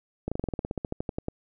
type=slowing click train; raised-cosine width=2 ms; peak=-16 dBFS; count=17; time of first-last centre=0.28-1.284 s; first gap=36 ms; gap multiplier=1.07; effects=none